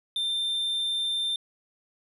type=tone; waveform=triangle; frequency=3584 Hz; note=A7; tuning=31 cents sharp; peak=-24 dBFS; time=0.16-1.36 s; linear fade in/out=2 ms; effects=resampled to 32000 Hz